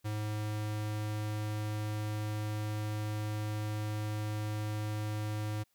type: tone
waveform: square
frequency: 106.3 Hz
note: G#2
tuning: 41 cents sharp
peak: -34 dBFS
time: 0.04-5.64 s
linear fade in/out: 20 ms
effects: white hiss -75 dBFS RMS until 5.74 s